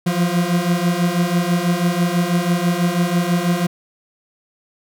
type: beating tone pair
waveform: 40% pulse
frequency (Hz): 171 / 177.1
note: F3 / F3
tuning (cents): -36 / +24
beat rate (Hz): 6.1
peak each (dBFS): -19 / -17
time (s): 0.06-3.67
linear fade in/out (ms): 10
effects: none